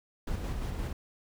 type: noise with tremolo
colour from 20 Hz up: brown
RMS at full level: -33 dBFS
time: 0.27-0.93 s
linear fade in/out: 5 ms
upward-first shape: square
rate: 5.8 Hz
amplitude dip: 30%
effects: none